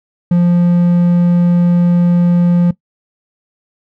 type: tone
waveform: triangle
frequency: 174.61 Hz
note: F3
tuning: in tune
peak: -5 dBFS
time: 0.31-2.71 s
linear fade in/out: 5 ms
effects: noise-tail reverb RT60 0.1 s tail -18 dB re dry